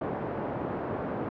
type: band-pass noise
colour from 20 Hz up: white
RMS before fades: -33 dBFS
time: 0.01-1.29 s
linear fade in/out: 5 ms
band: 110 to 620 Hz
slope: 12 dB/octave
effects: low-pass 2000 Hz 12 dB/octave